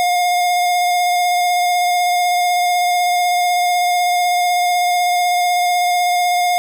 square tone with vibrato, 712 Hz, F5, 33 cents sharp, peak -14 dBFS, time 0-6.58 s, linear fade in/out 0 ms, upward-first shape square, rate 16 Hz, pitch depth 11 cents each way, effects none

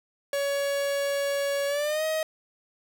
45% pulse tone with pitch glide, 562 to 630.8 Hz, C#5 to D#5, +24 to +24 cents, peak -25 dBFS, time 0.33-2.23 s, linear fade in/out 2 ms, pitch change +200 cents, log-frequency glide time 1.67-2.04 s, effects none

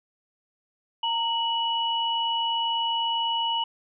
sine tone pair together, 922 / 2938 Hz, A#5 / F#7, -19 / -13 cents, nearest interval octave + minor sixth, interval 2006 cents, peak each -26 dBFS, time 1.03-3.64 s, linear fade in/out 5 ms, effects none

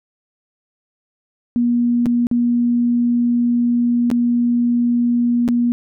sine tone with dropouts, 239.7 Hz, A#3, 48 cents sharp, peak -13 dBFS, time 1.56-5.72 s, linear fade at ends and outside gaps 0 ms, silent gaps 2.058-2.065 / 2.269-2.313 / 4.102-4.114 / 5.479-5.487 s, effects none

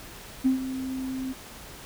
sine tone with ADSR envelope, 261.6 Hz, C4, in tune, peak -16 dBFS, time 0.44-1.34 s, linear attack 21 ms, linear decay 120 ms, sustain -13 dB, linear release 28 ms, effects tanh soft clip ceiling -13 dBFS + pink hiss -44 dBFS RMS until 1.85 s

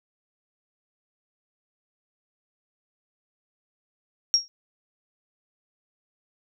sine tone with exponential decay, 5588 Hz, F8, in tune, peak -12 dBFS, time 4.34-4.48 s, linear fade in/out 0 ms, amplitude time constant 29 ms, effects none

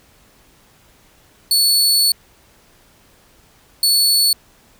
sawtooth tone bursts at uneven times, 4429 Hz, C#8, 2 cents flat, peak -9 dBFS, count 2, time 1.51-2.12 / 3.83-4.33 s, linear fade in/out 2 ms, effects pink hiss -52 dBFS RMS until 4.79 s

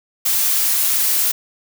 blue noise, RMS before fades -17 dBFS, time 0.25-1.32 s, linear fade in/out 10 ms, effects none

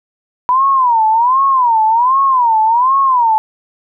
sine tone with vibrato, 977 Hz, B5, 19 cents flat, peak -8 dBFS, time 0.49-3.38 s, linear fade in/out 0 ms, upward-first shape sine, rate 1.3 Hz, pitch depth 200 cents each way, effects none

